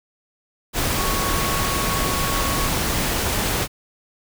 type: tone in noise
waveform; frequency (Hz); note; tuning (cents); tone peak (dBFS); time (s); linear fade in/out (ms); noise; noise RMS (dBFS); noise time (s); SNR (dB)
sine; 1108.7; C#6; 0; -27; 0.95-2.7; 50; pink; -22; 0.73-3.68; -8
effects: none